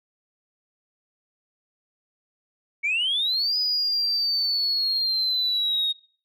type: linear two-way sweep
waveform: sine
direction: up then down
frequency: 2217 to 4978 to 3724 Hz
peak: -20 dBFS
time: 2.83-5.93 s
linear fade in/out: 20 ms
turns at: 3.57 s
effects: noise-tail reverb RT60 0.5 s tail -24 dB re dry + tanh soft clip ceiling -17 dBFS